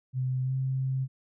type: tone with pitch glide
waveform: sine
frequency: 129 to 132.09 Hz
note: C3 to C3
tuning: -24 to +17 cents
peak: -26 dBFS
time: 0.13-1.08 s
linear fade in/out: 50 ms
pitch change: +41 cents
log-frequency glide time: 0.43-0.53 s
effects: none